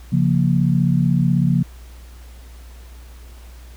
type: chord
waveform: sine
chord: Bb minor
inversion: first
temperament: equal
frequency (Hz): 138.59 / 174.61 / 233.1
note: Db3 / F3 / Bb3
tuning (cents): 0 / 0 / 0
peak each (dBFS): -17 / -17 / -22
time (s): 0.12-1.63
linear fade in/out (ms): 10
effects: added 60 Hz sine -37 dBFS peak until 3.76 s + pink hiss -49 dBFS RMS until 3.76 s